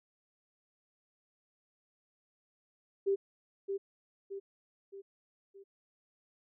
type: tone with echo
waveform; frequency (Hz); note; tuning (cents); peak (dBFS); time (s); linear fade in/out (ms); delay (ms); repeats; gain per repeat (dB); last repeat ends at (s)
sine; 393.7; G4; +8; -26; 3.06-3.16; 20; 620; 4; -6; 5.64
effects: none